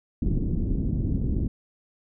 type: low-pass noise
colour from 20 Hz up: pink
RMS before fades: -25 dBFS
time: 0.22-1.48 s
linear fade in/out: 5 ms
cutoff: 290 Hz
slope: 24 dB/octave
effects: none